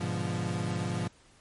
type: chord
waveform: 35% pulse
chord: G# diminished seventh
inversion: none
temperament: equal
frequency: 103.83 / 123.47 / 146.83 / 174.61 Hz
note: G#2 / B2 / D3 / F3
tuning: 0 / 0 / 0 / 0 cents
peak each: -33 / -34 / -37 / -32 dBFS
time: 0-1.08 s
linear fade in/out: 10 ms
effects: pink hiss -60 dBFS RMS until 1.4 s + MP3 48 kbps